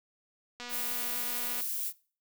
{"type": "click train", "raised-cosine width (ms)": 0.2, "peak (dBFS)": -25, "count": 246, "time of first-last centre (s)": [0.6, 1.608], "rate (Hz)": 243}
{"type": "noise", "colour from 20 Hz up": "violet", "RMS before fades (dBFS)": -34, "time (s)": [0.69, 1.93], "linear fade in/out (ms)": 50}
{"effects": ["noise-tail reverb RT60 0.4 s tail -21 dB re dry"]}